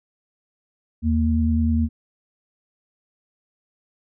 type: tone pair together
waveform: sine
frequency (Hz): 80.15 / 230.8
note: E2 / A#3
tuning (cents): -48 / -17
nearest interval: octave + tritone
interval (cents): 1831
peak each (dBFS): -19 / -20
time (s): 1.02-1.89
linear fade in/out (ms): 50
effects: none